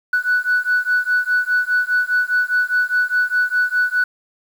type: beating tone pair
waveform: sine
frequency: 1480 / 1484.9 Hz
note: F#6 / F#6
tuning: 0 / +6 cents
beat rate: 4.9 Hz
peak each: -17 dBFS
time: 0.13-4.04 s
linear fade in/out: 5 ms
effects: tanh soft clip ceiling -10 dBFS + 7-bit